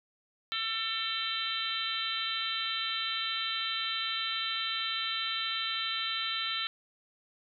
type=harmonic tone with a mistuned harmonic; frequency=447.9 Hz; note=A4; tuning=31 cents sharp; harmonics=3 / 4 / 5 / 6 / 7 / 8 / 9; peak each=-38 / -41 / -41 / -42 / -36 / -40 / -36 dBFS; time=0.52-6.67 s; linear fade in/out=0 ms; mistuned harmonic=9; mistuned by=-30 cents; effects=none